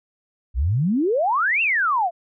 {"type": "exponential two-way sweep", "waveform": "sine", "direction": "up then down", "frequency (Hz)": [54.9, 2794, 650], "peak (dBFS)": -17, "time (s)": [0.54, 2.11], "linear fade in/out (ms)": 50, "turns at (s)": 1.62, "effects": []}